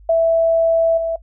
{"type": "tone with level steps", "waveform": "sine", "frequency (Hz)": 659.3, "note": "E5", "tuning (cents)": 0, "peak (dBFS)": [-11, -17], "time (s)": [0.09, 1.16], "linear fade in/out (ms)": 5, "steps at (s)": 0.97, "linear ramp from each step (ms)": 10, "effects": ["noise-tail reverb RT60 0.1 s tail -21 dB re dry", "added 50 Hz sine -41 dBFS peak until 1.22 s"]}